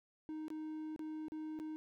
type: tone with dropouts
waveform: triangle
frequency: 311.1 Hz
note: D#4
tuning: in tune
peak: -39 dBFS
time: 0.29-1.76 s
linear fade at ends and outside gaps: 0 ms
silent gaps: 0.482-0.503 / 0.962-0.993 / 1.283-1.32 / 1.59-1.599 s
effects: none